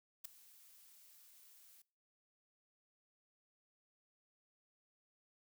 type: noise with ADSR envelope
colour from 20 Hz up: blue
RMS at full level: -42 dBFS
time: 0.24-1.82 s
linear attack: 13 ms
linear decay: 4 ms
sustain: -21 dB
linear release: 5 ms
effects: noise-tail reverb RT60 0.4 s tail -22 dB re dry